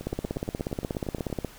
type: two click trains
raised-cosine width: 2 ms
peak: -23 / -15 dBFS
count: 12 / 24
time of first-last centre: 0.01-1.301 / 0.07-1.447 s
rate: 8.52 / 16.7 Hz
effects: pink hiss -49 dBFS RMS until 1.58 s